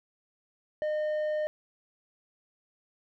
square tone with low-pass filter, 610 Hz, D#5, 34 cents flat, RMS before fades -30 dBFS, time 0.82-1.47 s, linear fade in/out 0 ms, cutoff 1300 Hz, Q 0.87, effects none

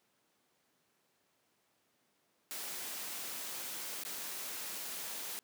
white noise with dropouts, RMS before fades -42 dBFS, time 2.51-5.39 s, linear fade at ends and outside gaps 0 ms, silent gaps 4.036-4.05 s, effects pink hiss -75 dBFS RMS until 5.43 s + high-pass 200 Hz 12 dB/octave

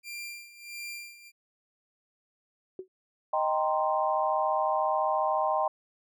sawtooth tone with tremolo, 2379 Hz, D7, 22 cents sharp, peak -33 dBFS, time 0.03-1.32 s, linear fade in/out 50 ms, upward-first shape sine, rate 1.5 Hz, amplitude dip 80%
sine tone with exponential decay, 374.2 Hz, F#4, 20 cents sharp, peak -31 dBFS, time 2.79-2.88 s, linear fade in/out 2 ms, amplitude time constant 19 ms
sine chord, C minor seventh, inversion first, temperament equal, 622.3 / 784 / 932.3 / 1046.5 Hz, Eb5 / G5 / Bb5 / C6, 0 / 0 / 0 / 0 cents, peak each -29 / -29 / -32 / -30 dBFS, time 3.33-5.68 s, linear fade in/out 5 ms
effects none

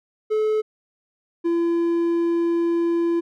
triangle tone pair in turn, 431.2 / 338.8 Hz, A4 / E4, -35 / +48 cents, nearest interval major third, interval 417 cents, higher first, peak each -16 dBFS, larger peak neither, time 0.3-0.62 / 1.44-3.21 s, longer second, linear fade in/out 20 ms, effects none

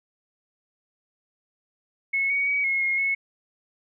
sine tone with pitch steps, 2190 / 2241 / 2265 / 2167 / 2149 / 2192 Hz, C#7 / C#7 / C#7 / C#7 / C7 / C#7, -22 / +18 / +37 / -40 / +46 / -20 cents, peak -21 dBFS, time 2.13-3.15 s, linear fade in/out 10 ms, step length 170 ms, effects none

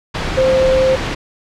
sine tone in noise, 523.3 Hz, C5, in tune, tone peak -10 dBFS, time 0.37-0.96 s, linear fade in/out 10 ms, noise pink, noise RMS -20 dBFS, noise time 0.14-1.15 s, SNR +7 dB, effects low-pass 4000 Hz 12 dB/octave

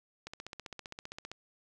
click train, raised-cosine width 0.2 ms, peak -25 dBFS, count 17, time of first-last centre 0.27-1.316 s, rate 15.3 Hz, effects none

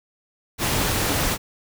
pink noise with amplitude modulation, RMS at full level -21 dBFS, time 0.58-1.38 s, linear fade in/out 50 ms, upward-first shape sine, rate 225 Hz, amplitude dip 30%, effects none

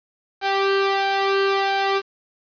sawtooth tone with flanger, 392 Hz, G4, in tune, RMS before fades -20 dBFS, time 0.41-2.02 s, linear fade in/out 50 ms, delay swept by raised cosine 1.3 to 1.88 ms, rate 1.5 Hz, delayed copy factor +0.65, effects resampled to 11025 Hz + 7-bit

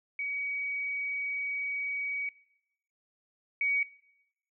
sine tone pair in turn, 2262 / 2254 Hz, C#7 / C#7, +34 / +28 cents, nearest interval unison, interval 6 cents, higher first, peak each -31 / -26 dBFS, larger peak second, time 0.19-2.29 / 3.61-3.83 s, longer first, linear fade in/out 2 ms, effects noise-tail reverb RT60 0.8 s tail -19 dB re dry

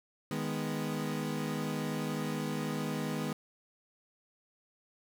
30% pulse chord, G# minor, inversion second, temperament equal, 155.56 / 207.7 / 246.9 Hz, D#3 / G#3 / B3, 0 / 0 / 0 cents, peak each -34 / -35 / -35 dBFS, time 0.31-3.33 s, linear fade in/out 2 ms, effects none

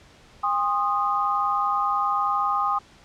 sine tone cluster, 808 / 1059 / 1238 Hz, G#5 / C6 / D#6, -48 / +21 / -9 cents, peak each -26 / -27 / -23 dBFS, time 0.43-2.79 s, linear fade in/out 10 ms, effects pink hiss -52 dBFS RMS until 3.04 s + low-pass 6000 Hz 12 dB/octave

